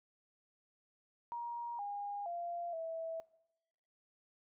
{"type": "tone with pitch steps", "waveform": "sine", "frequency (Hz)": [946, 813, 691, 654], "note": ["A#5", "G#5", "F5", "E5"], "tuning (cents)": [25, -37, -19, -14], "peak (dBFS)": -38, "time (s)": [1.32, 3.2], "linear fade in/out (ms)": 0, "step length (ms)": 470, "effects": ["noise-tail reverb RT60 0.9 s tail -21 dB re dry"]}